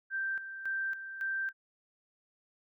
sine tone with tremolo, 1568 Hz, G6, in tune, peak -31 dBFS, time 0.1-1.53 s, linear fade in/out 50 ms, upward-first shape square, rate 1.8 Hz, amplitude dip 65%, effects none

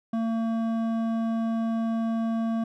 sine tone with hard clipping, 226.6 Hz, A#3, 49 cents flat, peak -26 dBFS, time 0.13-2.64 s, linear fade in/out 5 ms, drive 10 dB, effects none

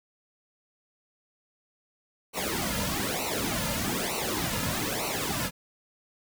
pink noise with flanger, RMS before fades -30 dBFS, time 2.33-5.51 s, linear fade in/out 50 ms, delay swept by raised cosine 0.59 to 2.69 ms, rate 1.1 Hz, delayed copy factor -1, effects none

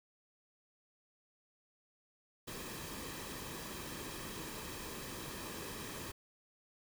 pink noise with comb filter, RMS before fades -45 dBFS, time 2.47-6.12 s, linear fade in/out 10 ms, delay 1.4 ms, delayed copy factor -0.5, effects none

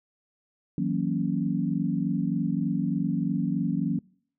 sine chord, F# dominant seventh, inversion third, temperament equal with one note detuned, 161.7 / 185 / 233.1 / 277.2 Hz, E3 / F#3 / A#3 / C#4, -33 / 0 / 0 / 0 cents, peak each -30 / -28 / -30 / -30 dBFS, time 0.78-3.99 s, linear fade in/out 2 ms, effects noise-tail reverb RT60 0.6 s tail -26 dB re dry

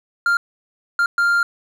triangle tone bursts at uneven times, 1396.9 Hz, F6, in tune, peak -12 dBFS, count 3, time 0.26-0.37 / 0.99-1.06 / 1.18-1.43 s, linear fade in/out 2 ms, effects none

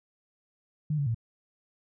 sine tone with pitch steps, 151.8 / 142 / 114.4 Hz, D#3 / C#3 / A#2, -42 / +42 / -32 cents, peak -25 dBFS, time 0.9-1.146 s, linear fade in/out 5 ms, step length 82 ms, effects none

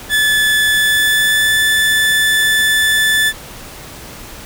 30% pulse tone with pitch glide, 1732 to 1749.1 Hz, A6 to A6, -28 to -11 cents, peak -8 dBFS, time 0.09-3.33 s, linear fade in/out 50 ms, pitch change +17 cents, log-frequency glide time 0.69-1.56 s, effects pink hiss -33 dBFS RMS until 4.45 s

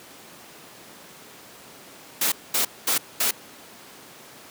white noise bursts, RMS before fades -22 dBFS, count 4, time 2.21-3.31 s, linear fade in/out 5 ms, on 110 ms, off 220 ms, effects pink hiss -45 dBFS RMS until 4.5 s + high-pass 200 Hz 12 dB/octave

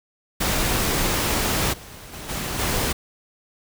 pink noise with level steps, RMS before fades -22 / -41 / -36 / -28 / -23 dBFS, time 0.4-2.93 s, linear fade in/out 10 ms, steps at 1.72 / 2.12 / 2.28 / 2.58 s, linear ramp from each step 20 ms, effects none

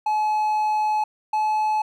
triangle tone pair in turn, 854 / 858.5 Hz, G#5 / A5, +48 / -43 cents, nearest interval unison, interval 9 cents, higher second, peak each -17 dBFS, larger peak neither, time 0.06-1.04 / 1.33-1.82 s, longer first, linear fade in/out 5 ms, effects none

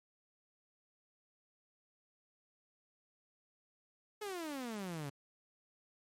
sawtooth exponential sweep, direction down, 434.6 to 135.6 Hz, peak -36 dBFS, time 4.21-5.1 s, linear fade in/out 10 ms, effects MP3 64 kbps

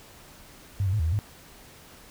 sine tone with pitch steps, 99 / 93.3 / 106.9 / 78.8 / 82.1 / 103.5 Hz, G2 / F#2 / A2 / D#2 / E2 / G#2, +18 / +15 / -49 / +23 / -6 / -5 cents, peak -22 dBFS, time 0.8-1.19 s, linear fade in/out 0 ms, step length 65 ms, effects pink hiss -50 dBFS RMS until 2.1 s

